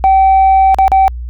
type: tone with dropouts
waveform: sine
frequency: 770 Hz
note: G5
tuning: 31 cents flat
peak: -3 dBFS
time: 0.04-1.08 s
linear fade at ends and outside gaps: 0 ms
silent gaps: 0.745-0.786 / 0.88-0.918 s
effects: tanh soft clip ceiling -3 dBFS + added 60 Hz sine -20 dBFS peak until 1.29 s